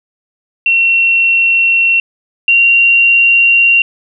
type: tone pair in turn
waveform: sine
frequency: 2723 / 2758 Hz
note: F7 / F7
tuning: -44 / -22 cents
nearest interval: unison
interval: 22 cents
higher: second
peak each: -7 / -5 dBFS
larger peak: second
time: 0.66-2 / 2.48-3.82 s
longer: neither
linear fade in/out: 2 ms
effects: none